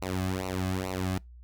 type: tone with flanger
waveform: sawtooth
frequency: 93.2 Hz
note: F#2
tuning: 13 cents sharp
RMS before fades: -31 dBFS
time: 0.02-1.18 s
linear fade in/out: 0 ms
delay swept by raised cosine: 0.59 to 2.19 ms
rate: 2.3 Hz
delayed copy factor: -0.95
effects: noise-tail reverb RT60 0.2 s tail -26 dB re dry + added 60 Hz sine -46 dBFS peak until 1.43 s